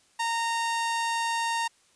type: tone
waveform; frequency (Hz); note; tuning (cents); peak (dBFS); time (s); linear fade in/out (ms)
sawtooth; 923; A#5; -17; -22; 0.19-1.68; 10
effects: white hiss -63 dBFS RMS until 1.95 s + resampled to 22050 Hz